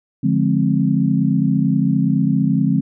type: chord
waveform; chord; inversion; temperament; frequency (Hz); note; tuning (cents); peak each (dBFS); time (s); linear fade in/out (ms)
sine; D half-diminished seventh; none; just; 146.83 / 176.2 / 211.4 / 264.3; D3 / F3 / Ab3 / C4; 0 / +16 / +31 / +18; -19; 0.23-2.81; 10
effects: none